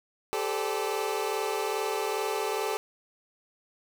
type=tone cluster; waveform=25% pulse; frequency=393.4 / 435.8 / 513 / 581 Hz; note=G4 / A4 / C5 / D5; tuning=+6 / -17 / -34 / -19 cents; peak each=-29 / -27 / -35 / -35 dBFS; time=0.33-2.77 s; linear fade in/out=0 ms; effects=none